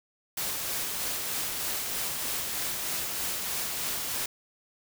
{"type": "noise with tremolo", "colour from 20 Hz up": "white", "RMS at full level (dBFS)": -31, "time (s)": [0.37, 4.26], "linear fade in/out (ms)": 5, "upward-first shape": "sine", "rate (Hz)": 3.2, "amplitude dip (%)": 25, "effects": []}